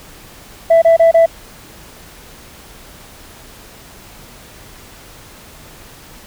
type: tone bursts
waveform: sine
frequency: 662 Hz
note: E5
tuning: 7 cents sharp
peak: -3 dBFS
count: 4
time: 0.7-1.261 s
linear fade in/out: 10 ms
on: 120 ms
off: 27 ms
effects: tanh soft clip ceiling -4 dBFS + pink hiss -39 dBFS RMS until 6.26 s